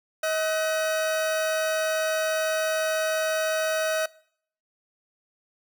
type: tone pair together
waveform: 40% pulse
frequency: 634 / 1507.9 Hz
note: D#5 / F#6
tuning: +32 / +32 cents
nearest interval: octave + minor third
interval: 1500 cents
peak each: -24 / -30 dBFS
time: 0.23-4.06 s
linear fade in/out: 5 ms
effects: noise-tail reverb RT60 0.6 s tail -21 dB re dry